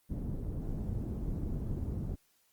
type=low-pass noise; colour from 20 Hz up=pink; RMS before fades=-36 dBFS; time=0.09-2.16 s; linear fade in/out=20 ms; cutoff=240 Hz; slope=12 dB/octave; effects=white hiss -71 dBFS RMS until 2.52 s + Opus 24 kbps

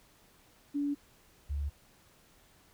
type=tone pair in turn; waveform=sine; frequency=286.6 / 71.65 Hz; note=D4 / D2; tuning=-42 / -42 cents; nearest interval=2 octaves; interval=2400 cents; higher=first; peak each=-29 / -31 dBFS; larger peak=first; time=0.74-0.95 / 1.49-1.7 s; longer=neither; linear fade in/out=20 ms; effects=pink hiss -63 dBFS RMS until 2.73 s

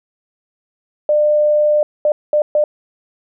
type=tone bursts at uneven times; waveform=sine; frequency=599 Hz; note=D5; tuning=34 cents sharp; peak=-10 dBFS; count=4; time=1.09-1.83 / 2.05-2.12 / 2.33-2.42 / 2.55-2.64 s; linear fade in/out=2 ms; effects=none

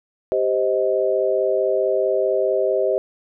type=chord; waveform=sine; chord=C minor; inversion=second; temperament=just; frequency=392.4 / 523.3 / 627.9 Hz; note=G4 / C5 / Eb5; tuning=+2 / 0 / +16 cents; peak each=-21 dBFS; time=0.32-2.98 s; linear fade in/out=0 ms; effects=none

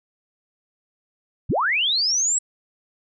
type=linear sweep; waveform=sine; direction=up; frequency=37.68 to 7902 Hz; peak=-18 dBFS; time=1.49-2.39 s; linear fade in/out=10 ms; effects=none

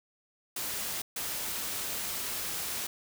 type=noise bursts at uneven times; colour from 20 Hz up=white; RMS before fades=-35 dBFS; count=2; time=0.56-1.02 / 1.16-2.87 s; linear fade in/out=5 ms; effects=none

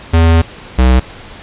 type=tone pair in turn; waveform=square; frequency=82.41 / 63.28 Hz; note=E2 / B1; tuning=0 / +43 cents; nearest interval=perfect fourth; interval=457 cents; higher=first; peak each=-6 dBFS; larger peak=neither; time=0.13-0.42 / 0.78-1 s; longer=first; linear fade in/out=10 ms; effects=pink hiss -33 dBFS RMS until 1.42 s + resampled to 8000 Hz

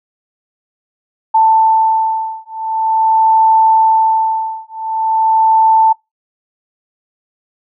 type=beating tone pair; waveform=sine; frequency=886 / 886.45 Hz; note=A5 / A5; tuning=+12 / +13 cents; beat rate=0.45 Hz; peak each=-12 dBFS; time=1.34-5.93 s; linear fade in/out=10 ms; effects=noise-tail reverb RT60 0.2 s tail -24 dB re dry

